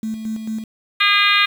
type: tone with tremolo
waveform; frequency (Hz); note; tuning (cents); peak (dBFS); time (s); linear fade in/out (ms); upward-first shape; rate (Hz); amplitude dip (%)
sine; 220; A3; 0; -21; 0.03-0.64; 2; square; 4.5; 50
type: harmonic tone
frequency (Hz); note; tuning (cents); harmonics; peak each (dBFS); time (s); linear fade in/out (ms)
407.3; G#4; -34; 3 / 4 / 5 / 6 / 7 / 8 / 9 / 10; -19 / -21 / -19 / -18 / -24 / -24 / -20 / -26; 1-1.46; 10
effects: 7-bit